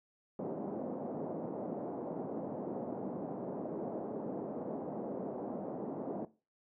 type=band-pass noise; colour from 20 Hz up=pink; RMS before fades=-40 dBFS; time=0.39-6.25 s; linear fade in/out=2 ms; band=190 to 710 Hz; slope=24 dB/octave; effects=noise-tail reverb RT60 0.3 s tail -17 dB re dry